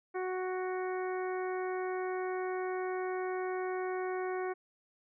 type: harmonic tone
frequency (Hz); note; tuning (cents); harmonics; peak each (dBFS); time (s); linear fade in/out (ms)
370; F#4; 0; 1 / 2 / 3 / 4 / 5 / 6; -34 / -40 / -44 / -46 / -48 / -50; 0.14-4.54; 20
effects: none